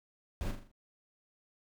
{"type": "noise with echo", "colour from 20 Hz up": "brown", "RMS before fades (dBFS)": -35, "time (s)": [0.41, 0.51], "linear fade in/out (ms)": 0, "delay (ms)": 41, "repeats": 5, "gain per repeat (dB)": -6, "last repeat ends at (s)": 0.715, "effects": []}